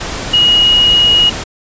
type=tone in noise; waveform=sine; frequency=2891 Hz; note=F#7; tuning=41 cents flat; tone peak=-6 dBFS; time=0.33-1.3 s; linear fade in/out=10 ms; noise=pink; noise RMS=-21 dBFS; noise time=0-1.44 s; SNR=+12 dB; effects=resampled to 16000 Hz